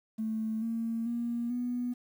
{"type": "tone with pitch steps", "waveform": "triangle", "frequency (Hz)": [220, 228, 236.3, 245], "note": ["A3", "A#3", "A#3", "B3"], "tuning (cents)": [0, -38, 24, -14], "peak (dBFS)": -26, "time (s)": [0.18, 1.94], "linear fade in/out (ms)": 20, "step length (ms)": 440, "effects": ["tanh soft clip ceiling -28 dBFS", "10-bit"]}